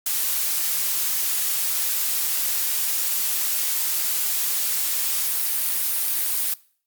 blue noise, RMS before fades -23 dBFS, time 0.06-6.54 s, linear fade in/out 5 ms, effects noise-tail reverb RT60 0.5 s tail -22 dB re dry + Opus 48 kbps

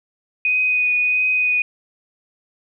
sine tone with vibrato, 2490 Hz, D#7, 1 cent sharp, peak -15 dBFS, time 0.45-1.62 s, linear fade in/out 2 ms, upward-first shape triangle, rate 1.5 Hz, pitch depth 16 cents each way, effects none

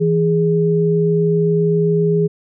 sine tone pair together, 164.5 / 414 Hz, E3 / G#4, -3 / -5 cents, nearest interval octave + major third, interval 1598 cents, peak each -15 dBFS, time 0-2.28 s, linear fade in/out 20 ms, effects none

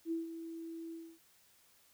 sine tone with ADSR envelope, 329.6 Hz, E4, in tune, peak -32 dBFS, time 0.05-1.19 s, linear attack 64 ms, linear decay 150 ms, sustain -10 dB, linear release 270 ms, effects white hiss -67 dBFS RMS until 1.93 s

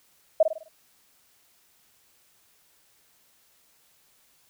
sine tone with echo, 637 Hz, D#5, 41 cents sharp, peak -13 dBFS, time 0.4-0.43 s, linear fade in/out 5 ms, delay 51 ms, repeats 5, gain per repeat -7 dB, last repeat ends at 0.685 s, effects white hiss -63 dBFS RMS until 4.49 s

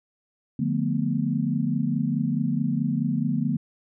sine chord, B half-diminished seventh, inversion first, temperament just, 148.16 / 177.8 / 222.2 / 246.9 Hz, D3 / F3 / A3 / B3, +16 / +31 / +17 / 0 cents, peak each -27 / -29 / -27 / -27 dBFS, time 0.59-3.57 s, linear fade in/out 5 ms, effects none

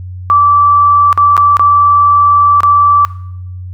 sine tone with dropouts, 1161 Hz, D6, 20 cents flat, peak -4 dBFS, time 0.3-3.05 s, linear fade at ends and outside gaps 0 ms, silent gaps 1.128-1.176 / 1.367-1.377 / 1.569-1.595 / 2.605-2.633 s, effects noise-tail reverb RT60 0.7 s tail -18 dB re dry + added 91 Hz sine -22 dBFS peak until 3.73 s

